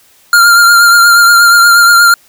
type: tone with vibrato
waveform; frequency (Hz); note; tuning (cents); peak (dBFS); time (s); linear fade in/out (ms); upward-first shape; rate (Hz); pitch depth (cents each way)
square; 1396.9; F6; 0; -3; 0.33-2.14; 2; triangle; 8.4; 34
effects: white hiss -46 dBFS RMS until 2.28 s